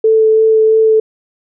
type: tone with vibrato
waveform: sine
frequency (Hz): 440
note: A4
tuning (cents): 0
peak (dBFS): -6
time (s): 0.04-1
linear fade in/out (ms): 5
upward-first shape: sine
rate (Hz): 3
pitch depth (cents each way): 9
effects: none